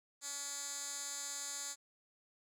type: tone with band-pass filter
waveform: 10% pulse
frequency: 283.3 Hz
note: C#4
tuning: 38 cents sharp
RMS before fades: -43 dBFS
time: 0.21-1.76 s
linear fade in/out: 50 ms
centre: 7300 Hz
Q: 2.7
effects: none